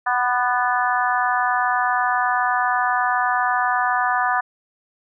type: harmonic tone with a mistuned harmonic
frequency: 248 Hz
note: B3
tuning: 7 cents sharp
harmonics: 3 / 4 / 5 / 6 / 7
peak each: -22 / -23 / -24 / -25 / -25 dBFS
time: 0.06-4.41 s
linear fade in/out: 10 ms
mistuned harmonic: 5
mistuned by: -30 cents
effects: none